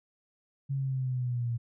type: exponential sweep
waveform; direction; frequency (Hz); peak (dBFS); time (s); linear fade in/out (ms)
sine; down; 138.59 to 116.54; -28; 0.69-1.58; 20
effects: none